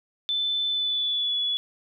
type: tone with pitch glide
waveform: sine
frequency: 3520 to 3408 Hz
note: A7 to G#7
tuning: 0 to +44 cents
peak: -23 dBFS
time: 0.29-1.57 s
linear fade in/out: 0 ms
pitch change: -56 cents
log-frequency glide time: 0.69-1.36 s
effects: none